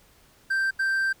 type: tone bursts at uneven times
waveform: triangle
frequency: 1568 Hz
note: G6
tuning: in tune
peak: -20 dBFS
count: 2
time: 0.5-0.71 / 0.79-1.13 s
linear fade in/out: 10 ms
effects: pink hiss -58 dBFS RMS until 1.2 s